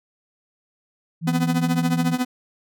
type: tone with pitch glide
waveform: sine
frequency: 164.81 to 165.96 Hz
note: E3 to E3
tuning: 0 to +12 cents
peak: -21 dBFS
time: 1.21-2.17 s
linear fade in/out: 50 ms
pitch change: +12 cents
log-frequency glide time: 1.5-1.72 s
type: tone with tremolo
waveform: 45% pulse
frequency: 251 Hz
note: B3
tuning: 28 cents sharp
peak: -17 dBFS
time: 1.27-2.25 s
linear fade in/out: 5 ms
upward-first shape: triangle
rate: 14 Hz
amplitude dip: 95%
effects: none

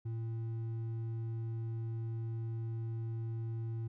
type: tone with hard clipping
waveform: triangle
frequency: 113.8 Hz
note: A#2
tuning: 41 cents flat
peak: -37 dBFS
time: 0.05-3.88 s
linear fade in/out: 10 ms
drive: 8 dB
effects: none

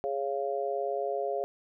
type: harmonic tone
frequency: 138.59 Hz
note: C#3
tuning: in tune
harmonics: 3 / 4 / 5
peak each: -33 / -33 / -33 dBFS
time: 0.04-1.44 s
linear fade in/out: 0 ms
effects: none

